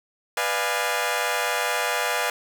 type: chord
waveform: 15% pulse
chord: B diminished seventh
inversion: none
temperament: equal with one note detuned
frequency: 493.9 / 598.6 / 698.5 / 830.6 Hz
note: B4 / D5 / F5 / Ab5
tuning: 0 / +33 / 0 / 0 cents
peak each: -22 dBFS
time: 0.37-2.3 s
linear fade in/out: 2 ms
effects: none